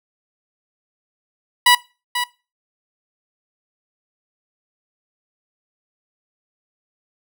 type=tone with echo; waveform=15% pulse; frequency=978 Hz; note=B5; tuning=17 cents flat; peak=-3 dBFS; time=1.66-1.75 s; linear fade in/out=5 ms; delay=490 ms; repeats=1; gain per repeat=-10 dB; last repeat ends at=2.24 s; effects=noise-tail reverb RT60 0.3 s tail -20 dB re dry